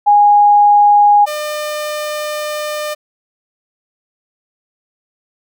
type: tone pair in turn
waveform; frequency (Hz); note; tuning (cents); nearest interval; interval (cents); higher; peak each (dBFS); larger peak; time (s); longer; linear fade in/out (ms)
sine / sawtooth; 824 / 601.9; G#5 / D5; -14 / +42; perfect fourth; 544; first; -5 / -15; first; 0.06-1.26 / 1.26-2.95; second; 20
effects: none